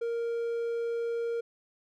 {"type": "tone", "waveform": "triangle", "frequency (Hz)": 466.2, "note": "A#4", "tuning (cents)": 0, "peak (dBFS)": -27, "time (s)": [0.01, 1.41], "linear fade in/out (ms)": 10, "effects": []}